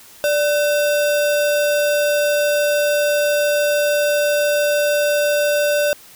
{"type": "tone with sample-and-hold", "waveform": "sine", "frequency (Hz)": 587, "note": "D5", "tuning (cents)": -1, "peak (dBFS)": -14, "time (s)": [0.24, 5.93], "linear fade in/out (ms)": 0, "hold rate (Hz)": 2100, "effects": ["white hiss -44 dBFS RMS until 6.15 s"]}